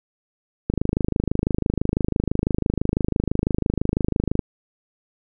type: click train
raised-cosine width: 3 ms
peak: -7 dBFS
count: 97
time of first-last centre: 0.7-4.392 s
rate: 26 Hz
effects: none